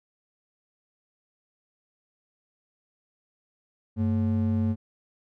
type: ring-modulated tone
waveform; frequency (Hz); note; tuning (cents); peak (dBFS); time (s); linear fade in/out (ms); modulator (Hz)
triangle; 160.2; E3; -49; -17; 3.96-4.76; 50; 63.4
effects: none